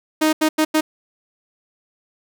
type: tone bursts at uneven times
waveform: sawtooth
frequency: 311.1 Hz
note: D#4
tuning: in tune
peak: -10 dBFS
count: 4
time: 0.21-0.33 / 0.41-0.49 / 0.58-0.65 / 0.74-0.81 s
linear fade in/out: 10 ms
effects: none